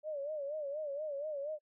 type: tone with vibrato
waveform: sine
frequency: 587.3 Hz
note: D5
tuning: in tune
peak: -36 dBFS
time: 0.03-1.59 s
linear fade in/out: 50 ms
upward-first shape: sine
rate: 4.2 Hz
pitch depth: 110 cents each way
effects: noise-tail reverb RT60 0.1 s tail -25 dB re dry